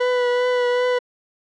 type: tone with vibrato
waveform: 40% pulse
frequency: 493.9 Hz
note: B4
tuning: in tune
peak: -16 dBFS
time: 0-0.99 s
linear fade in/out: 10 ms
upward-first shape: triangle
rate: 2.6 Hz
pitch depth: 22 cents each way
effects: low-pass 3000 Hz 12 dB/octave